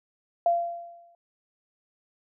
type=tone with exponential decay; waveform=sine; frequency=687 Hz; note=F5; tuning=29 cents flat; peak=-17 dBFS; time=0.46-1.15 s; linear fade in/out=2 ms; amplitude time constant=150 ms; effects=none